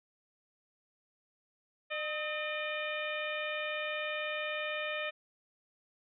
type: harmonic tone with a mistuned harmonic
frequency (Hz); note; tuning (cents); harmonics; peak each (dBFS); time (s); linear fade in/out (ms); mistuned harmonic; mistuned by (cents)
606; D#5; -46; 1 / 2 / 3 / 4 / 5 / 6; -38 / -43 / -40 / -39 / -44 / -47; 1.9-5.11; 20; 2; +76
effects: none